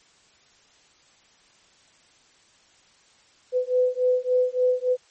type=beating tone pair; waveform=sine; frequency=501 / 504.5 Hz; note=B4 / B4; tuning=+25 / +37 cents; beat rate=3.5 Hz; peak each=-22 dBFS; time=3.52-4.97 s; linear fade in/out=50 ms; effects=white hiss -58 dBFS RMS until 5.1 s + MP3 32 kbps